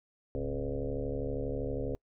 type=tone with frequency modulation; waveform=sine; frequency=268.5 Hz; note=C4; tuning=45 cents sharp; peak=-31 dBFS; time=0.35-1.95 s; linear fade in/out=0 ms; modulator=72.5 Hz; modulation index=4; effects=noise-tail reverb RT60 0.1 s tail -26 dB re dry